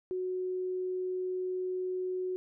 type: tone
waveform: sine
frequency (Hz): 368.4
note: F#4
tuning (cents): -7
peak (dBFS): -31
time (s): 0.11-2.36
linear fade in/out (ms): 0
effects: none